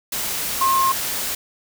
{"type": "tone in noise", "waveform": "sine", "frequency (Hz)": 1067, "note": "C6", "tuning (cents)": 34, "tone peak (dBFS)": -15, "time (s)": [0.61, 0.92], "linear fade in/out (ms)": 5, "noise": "white", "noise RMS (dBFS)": -25, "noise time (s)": [0.12, 1.35], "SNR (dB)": 7, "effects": []}